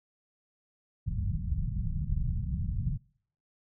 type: low-pass noise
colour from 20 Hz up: pink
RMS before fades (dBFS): -31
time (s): 1.06-2.98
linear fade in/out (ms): 20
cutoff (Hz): 180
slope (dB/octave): 48
effects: noise-tail reverb RT60 0.6 s tail -25 dB re dry